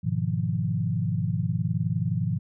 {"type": "chord", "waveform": "sine", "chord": "F half-diminished seventh", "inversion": "first", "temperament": "equal", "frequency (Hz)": [103.83, 123.47, 155.56, 174.61], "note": ["Ab2", "Cb3", "Eb3", "F3"], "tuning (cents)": [0, 0, 0, 0], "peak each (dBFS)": -29, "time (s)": [0.03, 2.39], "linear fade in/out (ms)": 20, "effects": []}